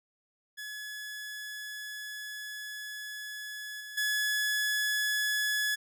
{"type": "tone with level steps", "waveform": "sawtooth", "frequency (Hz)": 1700, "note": "G#6", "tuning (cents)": 40, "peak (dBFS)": [-35, -38, -24], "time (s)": [0.57, 5.76], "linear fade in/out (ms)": 20, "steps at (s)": [3.8, 3.97], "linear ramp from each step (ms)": 10, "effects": []}